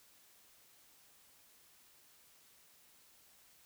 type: silence
effects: white hiss -65 dBFS RMS until 3.65 s